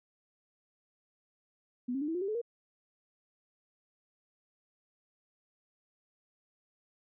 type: tone with pitch steps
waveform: sine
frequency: 246.9 / 270.8 / 297 / 325.8 / 357.3 / 391.9 / 429.9 / 471.5 Hz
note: B3 / C#4 / D4 / E4 / F4 / G4 / A4 / A#4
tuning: 0 / -40 / +20 / -20 / +40 / 0 / -40 / +20 cents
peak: -31 dBFS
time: 1.88-2.416 s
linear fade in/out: 10 ms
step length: 67 ms
effects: none